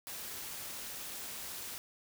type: noise with amplitude modulation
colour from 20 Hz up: white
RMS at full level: -41 dBFS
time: 0.07-1.78 s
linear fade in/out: 0 ms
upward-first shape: sine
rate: 284 Hz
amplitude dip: 50%
effects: none